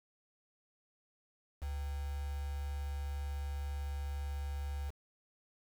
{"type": "tone with quantisation", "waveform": "sine", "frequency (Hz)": 71, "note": "C#2", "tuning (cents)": 42, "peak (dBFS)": -36, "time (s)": [1.61, 4.91], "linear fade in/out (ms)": 20, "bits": 8, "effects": []}